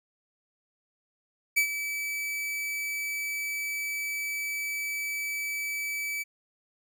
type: tone with ADSR envelope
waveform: 45% pulse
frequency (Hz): 2300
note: D7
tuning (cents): -37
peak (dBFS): -19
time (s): 1.56-6.24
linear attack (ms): 17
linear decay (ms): 89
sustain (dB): -11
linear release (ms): 23
effects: none